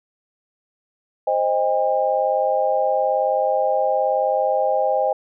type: chord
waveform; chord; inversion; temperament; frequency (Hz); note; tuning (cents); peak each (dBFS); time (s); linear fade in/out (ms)
sine; C minor; none; equal with one note detuned; 523.3 / 622.3 / 804.6; C5 / Eb5 / G5; 0 / 0 / +45; -21; 1.27-5.13; 5
effects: none